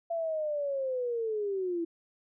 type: linear sweep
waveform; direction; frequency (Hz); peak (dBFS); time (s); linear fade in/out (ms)
sine; down; 679 to 328.8; -29; 0.1-1.85; 10
effects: none